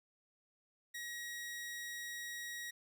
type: tone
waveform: sawtooth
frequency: 1900 Hz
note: A#6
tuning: 33 cents sharp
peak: -39 dBFS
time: 0.94-2.71 s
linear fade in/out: 10 ms
effects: none